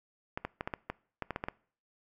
clicks, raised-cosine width 0.5 ms, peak -19 dBFS, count 11, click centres 0.375 / 0.45 / 0.609 / 0.675 / 0.738 / 0.9 / 1.223 / 1.307 / 1.361 / 1.439 / 1.485 s, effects noise-tail reverb RT60 0.5 s tail -23 dB re dry

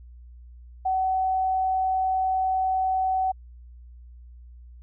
sine tone, 755 Hz, F#5, 35 cents sharp, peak -21 dBFS, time 0.85-3.32 s, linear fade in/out 10 ms, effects added 60 Hz sine -43 dBFS peak until 4.82 s

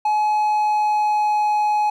triangle tone with pitch glide, 848 to 842.1 Hz, G#5 to G#5, +36 to +24 cents, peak -14 dBFS, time 0.05-1.9 s, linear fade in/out 5 ms, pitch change -12 cents, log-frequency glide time 0.36-1.52 s, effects none

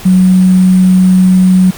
sine tone with sample-and-hold, 185 Hz, F#3, in tune, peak -3 dBFS, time 0.05-1.71 s, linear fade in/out 10 ms, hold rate 8820 Hz, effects pink hiss -29 dBFS RMS until 1.77 s

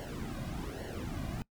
brown noise with flanger, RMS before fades -39 dBFS, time 0-1.42 s, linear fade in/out 0 ms, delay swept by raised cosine 0.8 to 2.3 ms, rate 1.2 Hz, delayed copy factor -0.8, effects noise-tail reverb RT60 0.1 s tail -22 dB re dry

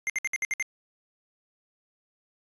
square tone bursts, 2100 Hz, C7, 6 cents sharp, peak -26 dBFS, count 7, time 0.07-0.625 s, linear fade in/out 0 ms, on 27 ms, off 61 ms, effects resampled to 22050 Hz

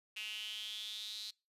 sawtooth tone with high-pass filter sweep, 213.3 Hz, G#3, 46 cents sharp, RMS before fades -44 dBFS, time 0.16-1.31 s, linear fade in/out 10 ms, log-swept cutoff 2700 to 4100 Hz, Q 8.3, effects noise-tail reverb RT60 0.3 s tail -26 dB re dry + resampled to 32000 Hz

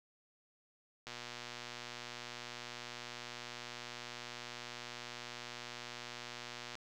click train, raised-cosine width 0.2 ms, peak -27 dBFS, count 683, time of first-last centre 1.07-6.753 s, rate 120 Hz, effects none

